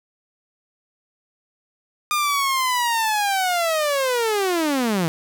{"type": "linear sweep", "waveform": "sawtooth", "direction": "down", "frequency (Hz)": [1220, 155.5], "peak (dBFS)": -15, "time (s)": [2.11, 5.08], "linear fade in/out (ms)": 0, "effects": []}